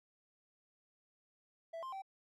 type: tone with pitch steps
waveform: triangle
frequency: 661 / 1050 / 774 Hz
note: E5 / C6 / G5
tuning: +5 / +6 / -22 cents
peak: -40 dBFS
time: 1.73-2.021 s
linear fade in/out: 10 ms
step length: 97 ms
effects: none